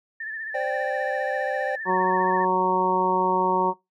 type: tone with vibrato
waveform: sine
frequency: 1769 Hz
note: A6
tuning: 9 cents sharp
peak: -30 dBFS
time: 0.2-2.45 s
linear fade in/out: 5 ms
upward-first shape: triangle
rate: 15 Hz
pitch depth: 69 cents each way
type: chord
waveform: triangle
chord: C suspended second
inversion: none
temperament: just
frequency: 523.3 / 588.7 / 784.9 Hz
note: C5 / D5 / G5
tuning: 0 / +4 / +2 cents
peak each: -27 dBFS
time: 0.54-1.76 s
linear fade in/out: 10 ms
type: harmonic tone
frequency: 185 Hz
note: F#3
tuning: in tune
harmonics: 1 / 2 / 3 / 4 / 5 / 6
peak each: -30 / -25 / -30 / -32 / -22 / -28 dBFS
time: 1.85-3.74 s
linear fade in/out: 50 ms
effects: noise-tail reverb RT60 0.2 s tail -22 dB re dry